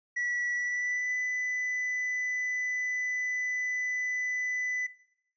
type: tone with pitch glide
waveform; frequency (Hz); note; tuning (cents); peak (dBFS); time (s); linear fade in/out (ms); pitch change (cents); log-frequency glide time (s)
triangle; 1944 to 1997.5; B6 to B6; -28 to +19; -27; 0.16-4.87; 10; +47; 0.54-1.14
effects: noise-tail reverb RT60 0.8 s tail -19 dB re dry + resampled to 16000 Hz